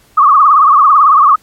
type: tone with vibrato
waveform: sine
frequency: 1174.7 Hz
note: D6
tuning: in tune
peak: -3 dBFS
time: 0.17-1.36 s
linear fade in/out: 10 ms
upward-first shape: triangle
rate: 18 Hz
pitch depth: 160 cents each way
effects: pink hiss -48 dBFS RMS until 1.42 s + MP3 64 kbps